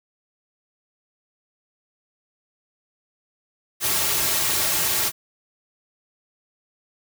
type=noise with comb filter; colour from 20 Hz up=white; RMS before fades=-22 dBFS; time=3.8-5.12 s; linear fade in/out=50 ms; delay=4 ms; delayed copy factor=-0.6; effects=none